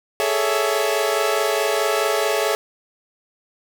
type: chord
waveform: sawtooth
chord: A major seventh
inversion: third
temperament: equal with one note detuned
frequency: 415.3 / 440 / 561.5 / 659.3 Hz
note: G#4 / A4 / C#5 / E5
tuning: 0 / 0 / +22 / 0 cents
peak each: -20 dBFS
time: 0.2-2.55 s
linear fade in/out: 0 ms
effects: none